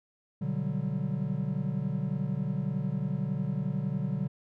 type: chord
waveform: triangle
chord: G major seventh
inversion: first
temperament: equal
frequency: 123.47 / 146.83 / 185 / 196 Hz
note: B2 / D3 / F#3 / G3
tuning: 0 / 0 / 0 / 0 cents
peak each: -34 / -30 / -32 / -34 dBFS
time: 0.41-4.28 s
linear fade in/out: 10 ms
effects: none